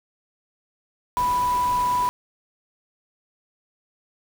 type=tone in noise; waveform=sine; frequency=987.8 Hz; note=B5; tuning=in tune; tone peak=-19 dBFS; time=1.17-2.09 s; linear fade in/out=0 ms; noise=pink; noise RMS=-35 dBFS; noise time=1.17-2.09 s; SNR=+13 dB; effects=none